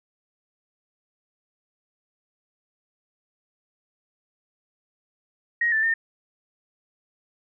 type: tone with pitch steps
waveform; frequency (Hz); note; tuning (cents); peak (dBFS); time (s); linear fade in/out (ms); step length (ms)
sine; 1882 / 1765 / 1817; A#6 / A6 / A#6; +16 / +5 / -45; -19; 5.61-5.94; 5; 110
effects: none